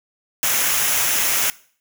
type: noise with comb filter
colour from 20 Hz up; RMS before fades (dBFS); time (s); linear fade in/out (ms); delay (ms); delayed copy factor
white; -19; 0.43-1.5; 0; 0.23; -0.5
effects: noise-tail reverb RT60 0.5 s tail -21 dB re dry